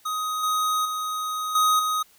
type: tone with level steps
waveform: square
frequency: 1254 Hz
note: D#6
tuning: 13 cents sharp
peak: -26 / -22 / -27 / -18 / -23 dBFS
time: 0.05-2.03 s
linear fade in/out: 10 ms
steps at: 0.43 / 0.85 / 1.55 / 1.79 s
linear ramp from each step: 5 ms
effects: white hiss -57 dBFS RMS until 2.18 s